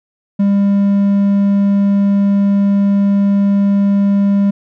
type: tone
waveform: triangle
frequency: 200 Hz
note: G3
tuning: 35 cents sharp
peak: -7 dBFS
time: 0.39-4.51 s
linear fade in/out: 10 ms
effects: none